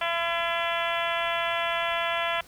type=harmonic tone; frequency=337.9 Hz; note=E4; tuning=43 cents sharp; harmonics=2 / 3 / 4 / 5 / 6 / 7 / 8 / 9 / 10; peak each=-30 / -32 / -33 / -34 / -35 / -35 / -36 / -37 / -37 dBFS; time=0.01-2.41 s; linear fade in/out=5 ms; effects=pink hiss -52 dBFS RMS until 2.47 s